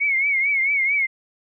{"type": "tone with vibrato", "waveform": "sine", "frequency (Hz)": 2200, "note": "C#7", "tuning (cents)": -14, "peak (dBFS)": -17, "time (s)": [0, 1.07], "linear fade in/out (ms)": 20, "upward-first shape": "triangle", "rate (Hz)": 4.5, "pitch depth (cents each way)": 100, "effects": []}